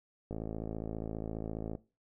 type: click train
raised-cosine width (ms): 2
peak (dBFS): -25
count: 80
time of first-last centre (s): 0.31-1.752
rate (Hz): 54.8
effects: noise-tail reverb RT60 0.3 s tail -19 dB re dry